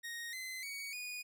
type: tone with pitch steps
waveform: sawtooth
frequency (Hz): 1867 / 2048 / 2246 / 2464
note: A#6 / C7 / C#7 / D#7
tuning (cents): +2 / -38 / +22 / -17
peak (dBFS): -38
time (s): 0.03-1.23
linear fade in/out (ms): 20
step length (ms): 300
effects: none